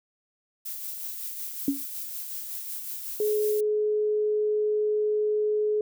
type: noise with tremolo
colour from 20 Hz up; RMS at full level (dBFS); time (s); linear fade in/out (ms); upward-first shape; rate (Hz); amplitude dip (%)
violet; -34; 0.65-3.61; 10; sine; 5.4; 35
type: tone with exponential decay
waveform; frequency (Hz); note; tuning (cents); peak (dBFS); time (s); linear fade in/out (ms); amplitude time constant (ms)
sine; 277.2; C#4; 0; -17; 1.68-1.84; 2; 34
type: tone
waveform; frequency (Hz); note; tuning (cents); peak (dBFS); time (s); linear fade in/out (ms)
sine; 423.7; G#4; +35; -22; 3.2-5.81; 2
effects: none